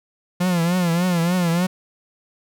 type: tone with vibrato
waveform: 45% pulse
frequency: 174.61 Hz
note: F3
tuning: in tune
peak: -17 dBFS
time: 0.4-1.67 s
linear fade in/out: 10 ms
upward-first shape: triangle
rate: 3.4 Hz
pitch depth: 110 cents each way
effects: none